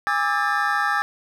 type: tone cluster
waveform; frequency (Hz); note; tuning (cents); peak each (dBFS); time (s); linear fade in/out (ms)
triangle; 818 / 1178 / 1300 / 1619 / 1772; G#5 / D6 / E6 / G#6 / A6; -26 / +5 / -24 / -45 / +12; -24; 0.07-1.02; 0
effects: none